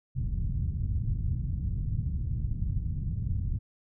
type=low-pass noise; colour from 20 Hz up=white; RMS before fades=-30 dBFS; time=0.15-3.59 s; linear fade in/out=20 ms; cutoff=130 Hz; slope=24 dB/octave; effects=none